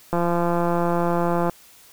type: click train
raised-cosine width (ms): 1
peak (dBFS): -9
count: 236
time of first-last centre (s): 0.13-1.496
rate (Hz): 172
effects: white hiss -50 dBFS RMS until 1.92 s